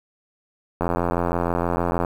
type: click train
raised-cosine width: 1 ms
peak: -8 dBFS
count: 108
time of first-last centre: 0.81-2.048 s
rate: 86.4 Hz
effects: 7-bit